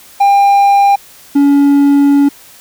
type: tone pair in turn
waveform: triangle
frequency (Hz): 800 / 282.8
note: G5 / C#4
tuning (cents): +35 / +35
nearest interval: octave + tritone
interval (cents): 1800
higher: first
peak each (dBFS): -3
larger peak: neither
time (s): 0.2-0.96 / 1.35-2.29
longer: second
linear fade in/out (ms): 10
effects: white hiss -39 dBFS RMS until 2.6 s